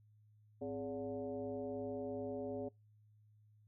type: tone with frequency modulation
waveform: sine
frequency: 415.3 Hz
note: G#4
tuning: in tune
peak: -39 dBFS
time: 0.61-2.69 s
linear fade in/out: 10 ms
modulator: 156 Hz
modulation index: 1.4
effects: noise-tail reverb RT60 0.2 s tail -24 dB re dry + added 106 Hz sine -64 dBFS peak until 3.67 s

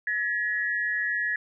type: tone pair together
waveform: sine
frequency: 1695 / 1902.6 Hz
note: G#6 / A#6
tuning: +35 / +35 cents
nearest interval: major second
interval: 200 cents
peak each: -27 / -28 dBFS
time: 0.07-1.36 s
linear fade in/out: 2 ms
effects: none

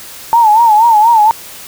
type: tone with vibrato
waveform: sine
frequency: 890 Hz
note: A5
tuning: 20 cents sharp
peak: -4 dBFS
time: 0.33-1.31 s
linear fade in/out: 0 ms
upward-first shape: sine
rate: 4.2 Hz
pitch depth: 110 cents each way
effects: white hiss -31 dBFS RMS until 1.67 s

